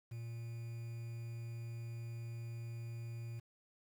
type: tone with quantisation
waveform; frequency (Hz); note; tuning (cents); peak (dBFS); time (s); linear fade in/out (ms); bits
triangle; 116.4; A#2; -2; -40; 0.11-3.4; 10; 10
effects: none